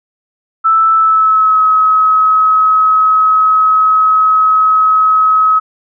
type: tone with pitch glide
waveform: sine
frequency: 1318.5 to 1278.7 Hz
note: E6 to D#6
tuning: 0 to +47 cents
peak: -6 dBFS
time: 0.64-5.6 s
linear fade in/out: 20 ms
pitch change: -53 cents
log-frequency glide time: 0.94-1.61 s
effects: none